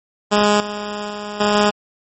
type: tone with level steps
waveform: 10% pulse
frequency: 207.7 Hz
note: G#3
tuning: in tune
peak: -4 / -16 / -18 / -6 / -4 dBFS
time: 0.31-1.71 s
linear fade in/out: 20 ms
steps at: 0.6 / 1.1 / 1.4 / 1.55 s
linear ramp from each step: 5 ms
effects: MP3 32 kbps